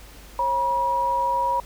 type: tone pair together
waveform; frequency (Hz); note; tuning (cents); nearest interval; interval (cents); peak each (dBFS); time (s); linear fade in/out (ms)
sine; 541 / 962.3; C#5 / B5; -42 / -45; minor seventh; 997; -29 / -20; 0.39-1.6; 2
effects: added 50 Hz sine -44 dBFS peak until 1.65 s + pink hiss -47 dBFS RMS until 1.65 s